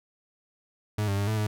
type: tone with pitch steps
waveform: 40% pulse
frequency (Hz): 105.6 / 99.3 / 100.9 / 108.8 / 106.1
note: G#2 / G2 / G#2 / A2 / G#2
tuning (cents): +29 / +23 / -49 / -19 / +38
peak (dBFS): -24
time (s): 0.98-1.47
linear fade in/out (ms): 5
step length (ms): 98
effects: none